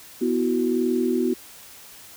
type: chord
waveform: sine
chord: B suspended fourth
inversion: none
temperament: just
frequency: 246.9 / 329.3 / 370.4 Hz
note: B3 / E4 / F#4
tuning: 0 / -2 / +2 cents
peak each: -23 / -26 / -23 dBFS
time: 0.21-1.34 s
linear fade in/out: 10 ms
effects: white hiss -45 dBFS RMS until 2.16 s